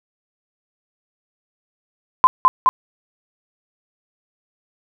sine tone with echo, 1028 Hz, C6, 31 cents flat, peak -5 dBFS, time 2.24-2.27 s, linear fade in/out 0 ms, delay 210 ms, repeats 2, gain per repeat -2 dB, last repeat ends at 2.69 s, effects none

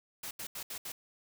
white noise bursts at uneven times, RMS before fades -41 dBFS, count 5, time 0.23-0.31 / 0.39-0.47 / 0.55-0.63 / 0.7-0.78 / 0.85-0.92 s, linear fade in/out 5 ms, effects none

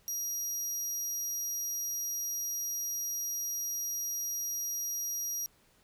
30% pulse tone, 5730 Hz, F8, 44 cents sharp, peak -29 dBFS, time 0.08-5.46 s, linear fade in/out 0 ms, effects pink hiss -66 dBFS RMS until 5.83 s

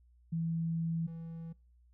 sine / triangle tone pair in turn, 164.81 / 164.81 Hz, E3 / E3, 0 / 0 cents, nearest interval unison, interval 0 cents, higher neither, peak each -31 / -39 dBFS, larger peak first, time 0.32-1.07 / 1.07-1.53 s, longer first, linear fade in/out 10 ms, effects noise-tail reverb RT60 0.5 s tail -26 dB re dry + added 60 Hz sine -61 dBFS peak until 1.93 s

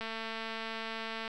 click train, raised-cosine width 0.3 ms, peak -23 dBFS, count 285, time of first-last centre 0.01-1.278 s, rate 224 Hz, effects none

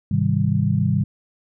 sine chord, Ab major seventh, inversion none, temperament equal with one note detuned, 103.83 / 130.81 / 157.37 / 196 Hz, Ab2 / C3 / Eb3 / G3, 0 / 0 / +20 / 0 cents, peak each -22 dBFS, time 0.11-1.04 s, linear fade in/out 5 ms, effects none

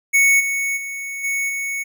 square tone with level steps, 2217 Hz, C#7, in tune, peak -12 / -20 / -27 / -20 / -23 dBFS, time 0.13-1.84 s, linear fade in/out 20 ms, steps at 0.39 / 0.76 / 1.23 / 1.48 s, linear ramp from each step 20 ms, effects none

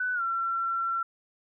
sine tone with pitch glide, 1496 to 1356.1 Hz, F#6 to E6, +19 to +49 cents, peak -26 dBFS, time 0-1.03 s, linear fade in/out 5 ms, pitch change -170 cents, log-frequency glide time 0.14-0.22 s, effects none

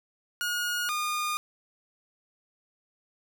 sawtooth tone pair in turn, 1439 / 1217.9 Hz, F#6 / D#6, -49 / -37 cents, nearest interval minor third, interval 288 cents, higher first, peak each -24 dBFS, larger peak neither, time 0.41-0.89 / 0.89-1.37 s, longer neither, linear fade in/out 0 ms, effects none

